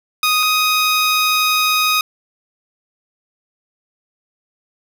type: tone pair in turn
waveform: 15% pulse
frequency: 1244.5 / 1250.9 Hz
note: D#6 / D#6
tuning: 0 / +9 cents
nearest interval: unison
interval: 9 cents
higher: second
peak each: -7 dBFS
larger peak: neither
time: 0.23-0.43 / 0.43-2.01 s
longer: second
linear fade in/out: 2 ms
effects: 7-bit